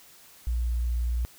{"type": "tone", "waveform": "sine", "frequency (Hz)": 59.3, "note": "A#1", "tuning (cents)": 30, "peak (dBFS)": -24, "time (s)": [0.47, 1.25], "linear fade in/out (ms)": 0, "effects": ["white hiss -53 dBFS RMS until 1.38 s"]}